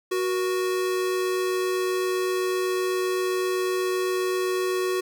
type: tone pair together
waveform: square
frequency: 370 / 477.8 Hz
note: F#4 / A#4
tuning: 0 / +43 cents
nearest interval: major third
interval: 443 cents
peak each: -24 / -34 dBFS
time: 0.11-5.01 s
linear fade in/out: 10 ms
effects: 10-bit